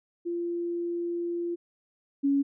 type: tone pair in turn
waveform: sine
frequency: 344.4 / 279.2 Hz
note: F4 / C#4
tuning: -24 / +13 cents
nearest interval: major third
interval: 363 cents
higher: first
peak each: -28 / -21 dBFS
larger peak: second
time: 0.25-1.56 / 2.23-2.43 s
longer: first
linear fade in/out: 20 ms
effects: none